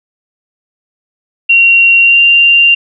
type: tone with pitch glide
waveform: sine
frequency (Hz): 2750 to 2779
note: F7 to F7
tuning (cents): -27 to -9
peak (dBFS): -3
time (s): 1.49-2.75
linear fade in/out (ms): 10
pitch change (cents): +18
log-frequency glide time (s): 2.01-2.2
effects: none